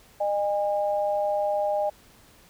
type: tone pair together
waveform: sine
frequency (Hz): 609 / 814.6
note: D#5 / G#5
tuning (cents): -37 / -34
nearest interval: perfect fourth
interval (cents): 503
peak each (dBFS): -24 / -27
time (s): 0.2-1.9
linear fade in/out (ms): 10
effects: pink hiss -55 dBFS RMS until 2.49 s